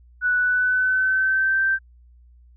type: tone with pitch glide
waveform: sine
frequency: 1480 to 1563.5 Hz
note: F#6 to G6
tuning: 0 to -5 cents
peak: -17 dBFS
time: 0.21-1.79 s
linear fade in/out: 50 ms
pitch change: +95 cents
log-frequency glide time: 0.38-1.61 s
effects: added 60 Hz sine -48 dBFS peak until 2.56 s